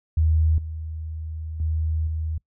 sine tone with level steps, 79.2 Hz, D#2, 31 cents sharp, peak -16 / -29 / -21 / -24 dBFS, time 0.17-2.38 s, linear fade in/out 5 ms, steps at 0.58 / 1.6 / 2.07 s, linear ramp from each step 2 ms, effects noise-tail reverb RT60 0.1 s tail -24 dB re dry

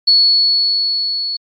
sine tone with level ramp, 4399 Hz, C#8, 14 cents flat, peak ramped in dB -6 to -18 dBFS, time 0.07-1.37 s, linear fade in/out 10 ms, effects MP3 32 kbps

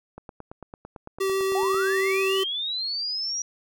click train, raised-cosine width 1 ms, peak -25 dBFS, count 15, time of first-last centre 0.18-1.744 s, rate 8.95 Hz
square tone with vibrato, 385.3 Hz, G4, 30 cents flat, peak -23 dBFS, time 1.2-2.44 s, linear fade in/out 10 ms, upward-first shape triangle, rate 7.2 Hz, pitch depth 9 cents each way
sine linear sweep, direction up, 718 to 5800 Hz, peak -26 dBFS, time 1.55-3.42 s, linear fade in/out 2 ms
effects none

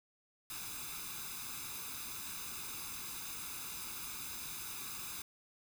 white noise with comb filter, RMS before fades -44 dBFS, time 0.5-5.22 s, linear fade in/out 2 ms, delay 0.8 ms, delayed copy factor +0.75, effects none

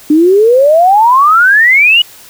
sine exponential sweep, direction up, 293.2 to 2960 Hz, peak -3 dBFS, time 0.1-2.02 s, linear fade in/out 5 ms, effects white hiss -36 dBFS RMS until 2.29 s

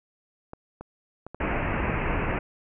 clicks, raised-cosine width 1 ms, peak -24 dBFS, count 6, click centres 0.534 / 0.81 / 1.266 / 1.346 / 1.436 / 1.484 s
pink low-pass noise, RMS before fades -27 dBFS, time 1.4-2.39 s, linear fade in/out 5 ms, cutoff 2700 Hz, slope 96 dB/octave
effects none

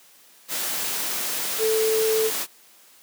sine tone in noise, 440 Hz, A4, in tune, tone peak -19 dBFS, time 1.58-2.31 s, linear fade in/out 50 ms, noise white, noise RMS -27 dBFS, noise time 0.48-2.47 s, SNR +5 dB, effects white hiss -53 dBFS RMS until 3.02 s + high-pass 200 Hz 12 dB/octave

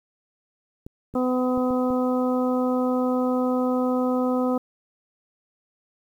clicks, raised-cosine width 3 ms, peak -24 dBFS, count 5, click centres 0.865 / 1.14 / 1.576 / 1.707 / 1.905 s
harmonic tone, 252.7 Hz, B3, 40 cents sharp, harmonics 1 / 2 / 3 / 4 / 5, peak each -22 / -25 / -32 / -35 / -33 dBFS, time 1.15-4.58 s, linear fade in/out 5 ms
effects 9-bit

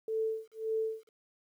sine tone with tremolo, 442.3 Hz, A4, 9 cents sharp, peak -28 dBFS, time 0.08-1.09 s, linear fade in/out 2 ms, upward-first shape sine, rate 1.8 Hz, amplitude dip 100%, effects 11-bit

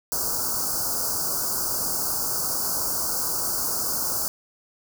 white band-stop noise, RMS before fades -26 dBFS, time 0.12-4.28 s, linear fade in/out 0 ms, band 1500 to 4500 Hz, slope 96 dB/octave, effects none

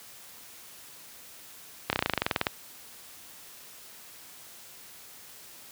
slowing click train, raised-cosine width 0.3 ms, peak -8 dBFS, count 15, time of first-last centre 1.9-2.468 s, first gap 29 ms, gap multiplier 1.05, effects white hiss -49 dBFS RMS until 5.71 s + high-pass 60 Hz 12 dB/octave

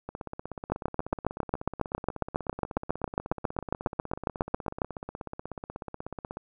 two click trains, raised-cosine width 1 ms, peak -11 / -22 dBFS, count 31 / 104, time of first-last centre 0.72-4.818 / 0.09-6.37 s, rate 7.32 / 16.4 Hz, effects none

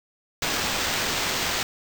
violet noise with sample-and-hold, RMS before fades -26 dBFS, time 0.42-1.63 s, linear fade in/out 2 ms, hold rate 11025 Hz, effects none

